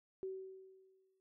sine tone with exponential decay, 380 Hz, F#4, 46 cents sharp, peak -38 dBFS, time 0.23-1.2 s, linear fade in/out 0 ms, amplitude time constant 210 ms, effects none

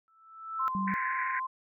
sine tone with exponential growth, 1319 Hz, E6, 1 cent sharp, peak -25 dBFS, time 0.08-0.68 s, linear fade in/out 0 ms, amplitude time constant 130 ms
sine tone with vibrato, 1042 Hz, C6, 7 cents flat, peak -31 dBFS, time 0.59-1.47 s, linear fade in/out 10 ms, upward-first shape triangle, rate 6 Hz, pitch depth 12 cents each way
sine tone, 192.8 Hz, G3, 28 cents flat, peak -30 dBFS, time 0.75-0.94 s, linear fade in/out 0 ms
pink band-pass noise, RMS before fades -35 dBFS, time 0.87-1.4 s, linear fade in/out 10 ms, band 1500 to 2200 Hz, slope 96 dB/octave
effects none

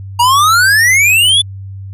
square exponential sweep, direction up, 932.3 to 3520 Hz, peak -7 dBFS, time 0.19-1.42 s, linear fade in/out 10 ms, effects added 97 Hz sine -24 dBFS peak until 1.93 s + resampled to 32000 Hz

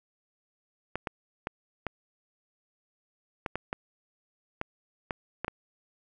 clicks, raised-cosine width 0.5 ms, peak -16 dBFS, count 11, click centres 0.956 / 1.072 / 1.471 / 1.867 / 3.462 / 3.556 / 3.729 / 4.614 / 5.108 / 5.446 / 5.481 s, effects none

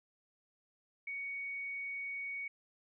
sine tone, 2235 Hz, C#7, 14 cents sharp, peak -38 dBFS, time 1.07-2.48 s, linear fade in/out 5 ms, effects none

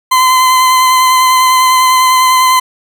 40% pulse tone with vibrato, 1027 Hz, C6, 33 cents flat, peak -5 dBFS, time 0.11-2.6 s, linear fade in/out 10 ms, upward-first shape triangle, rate 10 Hz, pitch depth 18 cents each way, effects none

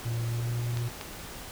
triangle tone with pitch glide, 116.54 to 119.26 Hz, A#2 to A#2, 0 to +40 cents, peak -26 dBFS, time 0.05-0.89 s, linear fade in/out 10 ms, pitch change +40 cents, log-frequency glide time 0.31-0.48 s
clicks, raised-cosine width 0.2 ms, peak -19 dBFS, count 2, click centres 0.772 / 1.012 s
effects pink hiss -42 dBFS RMS until 1.51 s

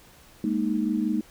sine chord, Ab suspended second, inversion none, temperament equal with one note detuned, 207.7 / 233.1 / 309.7 Hz, Ab3 / Bb3 / Eb4, 0 / 0 / -8 cents, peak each -27 dBFS, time 0.44-1.21 s, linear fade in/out 2 ms, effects pink hiss -53 dBFS RMS until 1.3 s

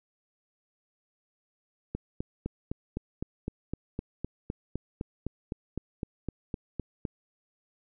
click train, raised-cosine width 3 ms, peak -19 dBFS, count 21, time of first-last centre 1.95-7.052 s, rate 3.92 Hz, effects none

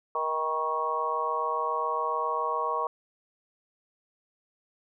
harmonic tone with a mistuned harmonic, 157.6 Hz, D#3, 23 cents sharp, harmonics 3 / 4 / 5 / 6 / 7, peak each -34 / -35 / -37 / -32 / -29 dBFS, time 0.15-2.87 s, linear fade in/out 2 ms, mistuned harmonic 6, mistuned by +19 cents, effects none

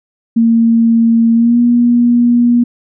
sine tone with pitch glide, 229.4 to 239.8 Hz, A#3 to A#3, -28 to +49 cents, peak -6 dBFS, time 0.36-2.64 s, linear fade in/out 10 ms, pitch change +77 cents, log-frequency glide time 1.34-1.59 s, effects none

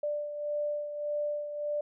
sine beating tone pair, 590 / 591.7 Hz, D5 / D5, +8 / +13 cents, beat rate 1.7 Hz, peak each -31 / -39 dBFS, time 0.03-1.81 s, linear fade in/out 5 ms, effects none

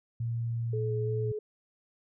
sine tone with pitch glide, 116.54 to 115.73 Hz, A#2 to A#2, 0 to -12 cents, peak -29 dBFS, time 0.2-1.32 s, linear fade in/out 5 ms, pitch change -12 cents, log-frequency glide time 0.39-1.2 s
sine tone with vibrato, 428 Hz, A4, 48 cents flat, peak -32 dBFS, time 0.73-1.39 s, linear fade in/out 5 ms, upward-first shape square, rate 2.9 Hz, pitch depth 10 cents each way
effects none

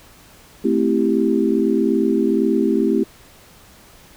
sine chord, A minor seventh, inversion none, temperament equal, 220 / 261.6 / 329.6 / 392 Hz, A3 / C4 / E4 / G4, 0 / 0 / 0 / 0 cents, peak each -20 dBFS, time 0.64-3.04 s, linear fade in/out 10 ms, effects pink hiss -47 dBFS RMS until 4.16 s

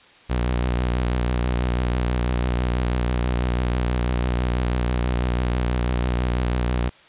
sawtooth tone with vibrato, 61.1 Hz, B1, 18 cents flat, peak -16 dBFS, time 0.29-6.9 s, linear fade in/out 20 ms, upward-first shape sine, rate 6.1 Hz, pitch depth 56 cents each way, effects white hiss -50 dBFS RMS until 7.08 s + resampled to 8000 Hz

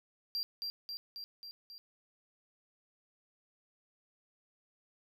triangle tone with echo, 4736 Hz, D8, 14 cents sharp, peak -32 dBFS, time 0.35-0.43 s, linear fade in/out 0 ms, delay 270 ms, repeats 5, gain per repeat -3 dB, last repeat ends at 1.78 s, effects none

